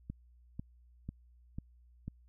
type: click train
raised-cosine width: 5 ms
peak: -27 dBFS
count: 5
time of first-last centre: 0.1-2.08 s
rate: 2.02 Hz
effects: added 60 Hz sine -59 dBFS peak until 2.28 s